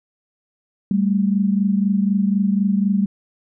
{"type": "tone pair together", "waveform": "sine", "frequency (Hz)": [196, 220], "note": ["G3", "A3"], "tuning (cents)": [0, 0], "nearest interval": "major second", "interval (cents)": 200, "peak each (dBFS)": [-16, -21], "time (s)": [0.91, 3.06], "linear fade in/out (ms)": 2, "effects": []}